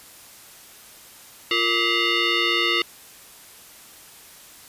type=tone with frequency modulation; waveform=sine; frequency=349.6 Hz; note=F4; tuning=2 cents sharp; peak=-18 dBFS; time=1.51-2.82 s; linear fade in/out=2 ms; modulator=815 Hz; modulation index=4.4; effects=white hiss -46 dBFS RMS until 4.68 s + resampled to 32000 Hz